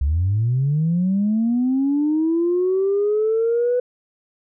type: linear sweep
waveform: sine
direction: up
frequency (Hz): 65.6 to 498.1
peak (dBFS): -15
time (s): 0.01-3.8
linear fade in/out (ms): 5
effects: tanh soft clip ceiling -12 dBFS